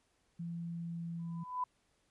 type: tone with pitch glide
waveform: sine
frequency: 169.6 to 168.04 Hz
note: E3 to E3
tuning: +50 to +34 cents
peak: -38 dBFS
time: 0.39-1.44 s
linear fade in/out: 10 ms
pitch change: -16 cents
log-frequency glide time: 0.51-1.27 s
type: tone with exponential growth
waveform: sine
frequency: 1000 Hz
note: B5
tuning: 21 cents sharp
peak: -30 dBFS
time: 1.19-1.64 s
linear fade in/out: 5 ms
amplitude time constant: 96 ms
effects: pink hiss -75 dBFS RMS until 2.1 s + resampled to 24000 Hz